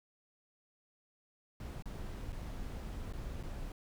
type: noise with dropouts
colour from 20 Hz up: brown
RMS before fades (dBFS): -42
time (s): 1.6-3.72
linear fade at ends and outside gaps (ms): 2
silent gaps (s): 1.824-1.856 / 2.322-2.327 / 3.126-3.134 / 3.429-3.434
effects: none